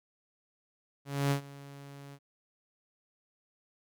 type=tone with ADSR envelope; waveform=sawtooth; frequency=140.4 Hz; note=C#3; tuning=22 cents sharp; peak=-21 dBFS; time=1.05-2.19 s; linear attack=260 ms; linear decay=98 ms; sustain=-21 dB; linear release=57 ms; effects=none